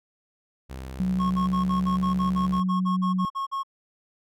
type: tone with pitch glide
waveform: sawtooth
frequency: 65.41 to 68.74 Hz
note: C2 to C#2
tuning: 0 to -14 cents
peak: -31 dBFS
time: 0.69-2.61 s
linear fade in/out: 20 ms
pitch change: +86 cents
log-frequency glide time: 1.13-1.77 s
type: tone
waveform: sine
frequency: 185.1 Hz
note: F#3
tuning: 1 cent sharp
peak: -22 dBFS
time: 1-3.25 s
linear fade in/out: 0 ms
type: tone bursts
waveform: triangle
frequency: 1090 Hz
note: C#6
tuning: 29 cents flat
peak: -24 dBFS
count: 15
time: 1.19-3.634 s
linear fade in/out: 20 ms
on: 120 ms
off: 46 ms
effects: none